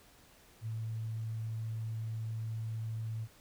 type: tone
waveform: sine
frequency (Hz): 111.6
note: A2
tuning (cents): +25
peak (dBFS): -35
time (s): 0.61-3.28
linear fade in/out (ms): 50
effects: pink hiss -61 dBFS RMS until 3.4 s